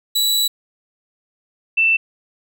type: tone pair in turn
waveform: sawtooth / sine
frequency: 3933 / 2667 Hz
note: B7 / E7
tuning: -8 / +20 cents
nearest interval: perfect fifth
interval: 672 cents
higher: first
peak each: -12 dBFS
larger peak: neither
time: 0.15-0.48 / 1.77-1.97 s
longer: first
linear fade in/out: 10 ms
effects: none